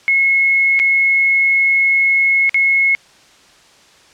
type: tone with dropouts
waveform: sine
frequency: 2176 Hz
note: C#7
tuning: 33 cents flat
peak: -10 dBFS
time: 0.08-2.95 s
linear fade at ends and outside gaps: 0 ms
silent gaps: 0.792-0.798 / 2.494-2.544 s
effects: white hiss -47 dBFS RMS until 4.13 s + low-pass 6000 Hz 12 dB/octave